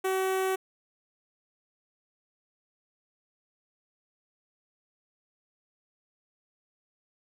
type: tone with notch filter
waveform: sawtooth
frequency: 379.1 Hz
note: F#4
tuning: 42 cents sharp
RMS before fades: -28 dBFS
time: 0.04-0.56 s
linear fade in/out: 10 ms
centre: 4700 Hz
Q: 1.1
effects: none